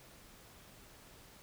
silence, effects pink hiss -58 dBFS RMS until 1.42 s

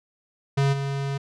square tone with level steps, 138.59 Hz, C#3, in tune, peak -19 / -26 dBFS, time 0.57-1.18 s, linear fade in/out 10 ms, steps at 0.72 s, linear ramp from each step 20 ms, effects low-pass 6000 Hz 12 dB/octave

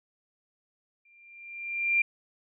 sine tone with exponential growth, 2381 Hz, D7, 23 cents sharp, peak -19 dBFS, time 1.05-2.02 s, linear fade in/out 5 ms, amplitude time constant 210 ms, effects none

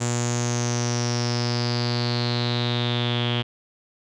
sawtooth tone with low-pass filter sweep, 120 Hz, B2, 49 cents flat, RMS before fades -24 dBFS, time 0-3.43 s, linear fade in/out 20 ms, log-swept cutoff 7300 to 3200 Hz, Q 8.3, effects none

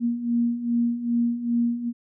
sine beating tone pair, 234.8 / 237.3 Hz, A#3 / A#3, +13 / +31 cents, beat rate 2.5 Hz, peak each -27 / -22 dBFS, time 0-1.93 s, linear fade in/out 50 ms, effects none

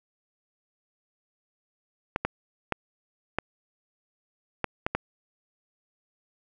clicks, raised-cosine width 0.5 ms, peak -10 dBFS, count 7, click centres 2.161 / 2.25 / 2.723 / 3.386 / 4.643 / 4.865 / 4.95 s, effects none

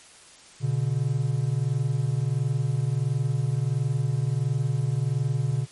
triangle tone pair together, 121.25 / 142.7 Hz, B2 / D3, -31 / -49 cents, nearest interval minor third, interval 282 cents, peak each -23 dBFS, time 0.6-5.67 s, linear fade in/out 50 ms, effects white hiss -50 dBFS RMS until 5.71 s + MP3 48 kbps

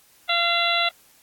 harmonic tone with a mistuned harmonic, 687 Hz, F5, 29 cents flat, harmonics 1 / 2 / 3 / 4 / 5 / 6, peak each -26 / -26 / -26 / -26 / -26 / -26 dBFS, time 0.29-0.89 s, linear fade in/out 5 ms, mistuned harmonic 6, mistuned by -73 cents, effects white hiss -56 dBFS RMS until 1.22 s + AAC 64 kbps

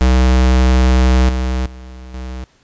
square tone with level steps, 63.5 Hz, B1, 49 cents sharp, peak -9 / -16 / -32 / -25 dBFS, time 0.01-2.44 s, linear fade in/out 0 ms, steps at 1.29 / 1.66 / 2.14 s, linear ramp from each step 2 ms, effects pink hiss -54 dBFS RMS until 2.63 s + resampled to 16000 Hz

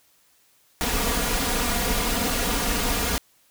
pink noise with comb filter, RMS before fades -24 dBFS, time 0.81-3.18 s, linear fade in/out 0 ms, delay 4.2 ms, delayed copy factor +0.75, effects white hiss -61 dBFS RMS until 3.5 s

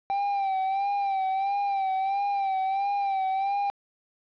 triangle tone with vibrato, 784 Hz, G5, in tune, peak -22 dBFS, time 0.1-3.7 s, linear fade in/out 0 ms, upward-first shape sine, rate 1.5 Hz, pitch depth 53 cents each way, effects resampled to 11025 Hz + 9-bit

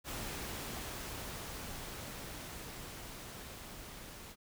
pink noise with level ramp, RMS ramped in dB -41 to -50 dBFS, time 0.04-4.36 s, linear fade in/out 50 ms, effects none

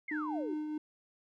sine exponential sweep, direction down, 2217 to 335.3 Hz, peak -37 dBFS, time 0.08-0.54 s, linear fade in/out 5 ms
triangle tone with tremolo, 304.7 Hz, D#4, 36 cents flat, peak -31 dBFS, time 0.11-0.78 s, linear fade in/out 5 ms, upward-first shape triangle, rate 4.9 Hz, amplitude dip 35%
effects none

